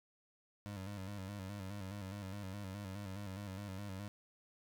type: tone with vibrato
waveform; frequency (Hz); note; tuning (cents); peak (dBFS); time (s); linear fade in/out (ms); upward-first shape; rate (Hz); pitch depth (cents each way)
25% pulse; 98.5; G2; +9; -39; 0.66-4.08; 0; square; 4.8; 68
effects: 11-bit